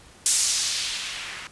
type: noise with low-pass filter sweep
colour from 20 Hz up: violet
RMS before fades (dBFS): -26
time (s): 0.26-1.47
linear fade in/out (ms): 0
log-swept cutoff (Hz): 8400 to 1700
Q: 1.3
effects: pink hiss -50 dBFS RMS until 1.51 s + resampled to 24000 Hz

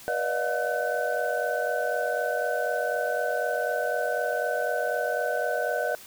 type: tone cluster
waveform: sine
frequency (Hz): 485.4 / 584 / 628 / 716 / 1511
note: B4 / D5 / D#5 / F5 / F#6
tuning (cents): -30 / -10 / +16 / +43 / +36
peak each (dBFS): -31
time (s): 0.08-5.95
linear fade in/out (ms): 0
effects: white hiss -47 dBFS RMS until 6.06 s

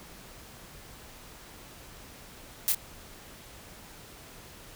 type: noise with echo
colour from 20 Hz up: blue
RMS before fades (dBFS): -25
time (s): 2.68-2.72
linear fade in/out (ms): 0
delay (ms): 27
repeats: 1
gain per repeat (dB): -5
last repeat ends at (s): 2.747
effects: pink hiss -49 dBFS RMS until 4.75 s

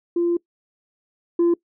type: tone pair in turn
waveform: sine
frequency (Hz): 344.4 / 342.8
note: F4 / F4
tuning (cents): -24 / -32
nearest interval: unison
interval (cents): 8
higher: first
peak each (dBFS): -16 / -12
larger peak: second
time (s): 0.16-0.37 / 1.39-1.54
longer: first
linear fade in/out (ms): 5
effects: noise-tail reverb RT60 0.1 s tail -23 dB re dry + tanh soft clip ceiling -13 dBFS

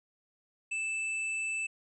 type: tone with tanh clipping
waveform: triangle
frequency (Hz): 2637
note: E7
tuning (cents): 0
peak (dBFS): -33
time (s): 0.71-1.67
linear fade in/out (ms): 10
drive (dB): 17
effects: resampled to 24000 Hz

